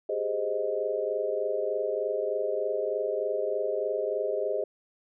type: chord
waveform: sine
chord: Ab major seventh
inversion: third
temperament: equal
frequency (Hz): 392 / 415.3 / 523.3 / 622.3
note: G4 / Ab4 / C5 / Eb5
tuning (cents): 0 / 0 / 0 / 0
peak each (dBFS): -35 / -31 / -32 / -31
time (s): 0.09-4.64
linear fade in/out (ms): 5
effects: none